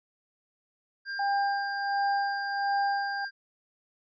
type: tone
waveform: square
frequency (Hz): 1595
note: G6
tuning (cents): +30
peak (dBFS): -33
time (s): 1.05-3.31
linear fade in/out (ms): 50
type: tone with tremolo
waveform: sine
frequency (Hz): 800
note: G5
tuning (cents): +35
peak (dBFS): -24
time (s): 1.19-3.25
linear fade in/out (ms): 5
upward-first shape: sine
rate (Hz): 1.4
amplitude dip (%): 65
effects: resampled to 16000 Hz